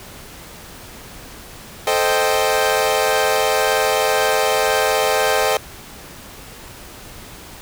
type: chord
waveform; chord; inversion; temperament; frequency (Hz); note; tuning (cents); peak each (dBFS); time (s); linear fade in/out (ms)
sawtooth; A half-diminished seventh; none; equal; 440 / 523.3 / 622.3 / 784; A4 / C5 / Eb5 / G5; 0 / 0 / 0 / 0; -17; 1.87-5.57; 2
effects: pink hiss -38 dBFS RMS until 7.61 s